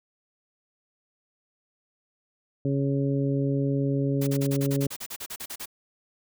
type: harmonic tone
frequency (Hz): 138.59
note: C#3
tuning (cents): 0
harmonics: 1 / 2 / 3 / 4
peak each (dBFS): -25 / -27 / -31 / -35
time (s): 2.65-4.87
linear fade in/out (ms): 2
type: noise bursts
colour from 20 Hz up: white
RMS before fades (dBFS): -36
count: 15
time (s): 4.21-5.658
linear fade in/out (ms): 10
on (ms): 62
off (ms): 37
effects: none